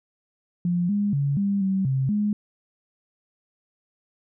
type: tone with pitch steps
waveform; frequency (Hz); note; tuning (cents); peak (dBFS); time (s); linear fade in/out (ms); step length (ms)
sine; 175.4 / 204.3 / 141 / 199.7 / 191.9 / 133.1 / 208.3; F3 / G#3 / C#3 / G3 / G3 / C3 / G#3; +8 / -28 / +30 / +32 / -37 / +30 / +5; -20; 0.65-2.33; 2; 240
effects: none